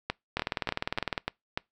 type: two click trains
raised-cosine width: 0.3 ms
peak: -12 / -12 dBFS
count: 17 / 6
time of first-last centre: 0.37-1.178 / 0.1-1.575 s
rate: 19.8 / 3.39 Hz
effects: noise-tail reverb RT60 0.2 s tail -26 dB re dry